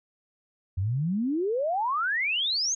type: exponential sweep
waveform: sine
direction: up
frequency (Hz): 87.31 to 6710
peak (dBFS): -24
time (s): 0.77-2.75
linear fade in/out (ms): 10
effects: none